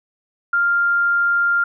sine tone, 1396.9 Hz, F6, in tune, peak -14 dBFS, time 0.53-1.64 s, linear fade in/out 5 ms, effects none

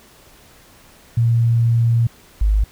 sine tone pair in turn, 116.54 / 51.91 Hz, A#2 / G#1, 0 / 0 cents, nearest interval octave + major second, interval 1400 cents, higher first, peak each -12 dBFS, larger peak neither, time 1.17-2.07 / 2.41-2.64 s, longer first, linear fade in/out 5 ms, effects pink hiss -48 dBFS RMS until 2.71 s

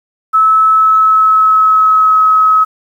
sine tone with pitch glide, 1300 to 1279.9 Hz, E6 to D#6, -24 to +49 cents, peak -5 dBFS, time 0.33-2.65 s, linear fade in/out 20 ms, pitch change -27 cents, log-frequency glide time 0.75-2.2 s, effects 7-bit

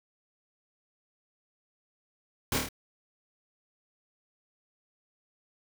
pink noise with echo, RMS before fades -29 dBFS, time 2.52-2.58 s, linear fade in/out 2 ms, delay 27 ms, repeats 4, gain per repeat -3 dB, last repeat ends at 2.688 s, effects none

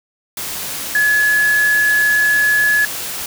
sine tone in noise, 1700 Hz, G#6, 40 cents sharp, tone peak -11 dBFS, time 0.95-2.85 s, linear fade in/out 2 ms, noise white, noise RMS -25 dBFS, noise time 0.37-3.26 s, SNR +11 dB, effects none

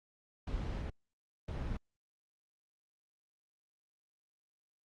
brown noise bursts at uneven times, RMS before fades -38 dBFS, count 2, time 0.47-0.9 / 1.48-1.77 s, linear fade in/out 5 ms, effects low-pass 5000 Hz 12 dB/octave + Opus 48 kbps

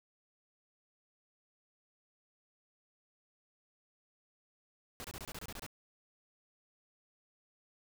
pink noise bursts, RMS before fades -45 dBFS, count 10, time 5-5.664 s, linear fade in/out 0 ms, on 43 ms, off 26 ms, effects none

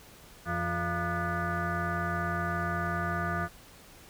sine tone with frequency modulation, 690 Hz, F5, 21 cents flat, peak -28 dBFS, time 0.45-3.49 s, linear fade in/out 50 ms, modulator 260 Hz, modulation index 3.6, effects pink hiss -53 dBFS RMS until 4.09 s

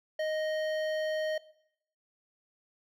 triangle tone with hard clipping, 622.3 Hz, D#5, in tune, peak -31 dBFS, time 0.19-1.38 s, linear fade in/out 5 ms, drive 16 dB, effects noise-tail reverb RT60 0.7 s tail -19 dB re dry

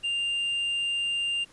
triangle tone, 2795 Hz, F7, 1 cent sharp, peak -24 dBFS, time 0.03-1.45 s, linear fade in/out 20 ms, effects pink hiss -56 dBFS RMS until 1.52 s + resampled to 24000 Hz

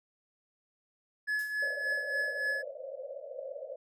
triangle tone with tremolo, 1705 Hz, G#6, 45 cents sharp, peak -26 dBFS, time 1.27-2.63 s, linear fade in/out 20 ms, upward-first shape triangle, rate 3.5 Hz, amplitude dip 65%
violet noise with exponential decay, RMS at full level -42 dBFS, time 1.39-1.77 s, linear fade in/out 1 ms, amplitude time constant 82 ms
white band-pass noise, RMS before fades -42 dBFS, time 1.62-3.76 s, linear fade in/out 5 ms, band 520 to 600 Hz, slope 96 dB/octave
effects resampled to 32000 Hz

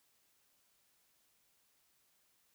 silence, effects white hiss -74 dBFS RMS until 2.54 s

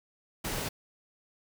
pink noise, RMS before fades -34 dBFS, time 0.44-0.69 s, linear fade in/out 10 ms, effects none

